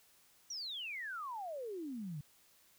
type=exponential sweep; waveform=sine; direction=down; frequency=5920 to 138.59 Hz; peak=-40 dBFS; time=0.5-2.21 s; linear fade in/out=5 ms; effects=white hiss -67 dBFS RMS until 2.78 s